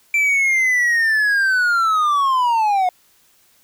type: linear sweep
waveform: triangle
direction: down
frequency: 2349 to 715 Hz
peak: -12 dBFS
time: 0.14-2.89 s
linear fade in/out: 2 ms
effects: white hiss -56 dBFS RMS until 3.63 s